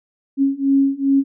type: beating tone pair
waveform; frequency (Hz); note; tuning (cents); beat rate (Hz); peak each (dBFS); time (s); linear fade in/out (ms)
sine; 273 / 275.5; C#4 / C#4; -26 / -11; 2.5; -17 / -16; 0.37-1.24; 50
effects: none